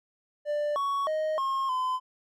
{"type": "tone with pitch steps", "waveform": "triangle", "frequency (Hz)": [591, 1116, 623, 1075, 1021], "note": ["D5", "C#6", "D#5", "C6", "C6"], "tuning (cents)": [11, 11, 2, 47, -43], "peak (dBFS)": -24, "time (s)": [0.45, 2], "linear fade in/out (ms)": 50, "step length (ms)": 310, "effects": []}